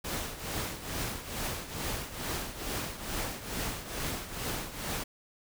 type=noise with tremolo; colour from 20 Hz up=pink; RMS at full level=-33 dBFS; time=0.04-5.04 s; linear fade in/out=10 ms; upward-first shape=triangle; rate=2.3 Hz; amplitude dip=75%; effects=none